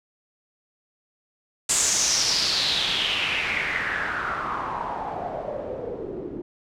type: noise with low-pass filter sweep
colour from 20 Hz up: white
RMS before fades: -26 dBFS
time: 1.69-6.42 s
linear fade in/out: 5 ms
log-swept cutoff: 7800 to 330 Hz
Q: 4.7
effects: none